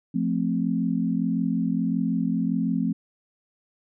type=chord; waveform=sine; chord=F major; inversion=none; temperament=equal; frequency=174.61 / 220 / 261.6 Hz; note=F3 / A3 / C4; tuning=0 / 0 / 0 cents; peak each=-26 dBFS; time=0.14-2.93 s; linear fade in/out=10 ms; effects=none